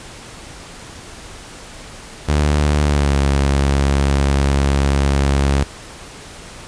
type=tone with pitch glide; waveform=sawtooth; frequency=74 to 69.44 Hz; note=D2 to C#2; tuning=+14 to +4 cents; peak=-9 dBFS; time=2.28-5.64 s; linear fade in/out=10 ms; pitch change=-110 cents; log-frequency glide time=2.83-3.16 s; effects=pink hiss -36 dBFS RMS until 6.67 s + resampled to 22050 Hz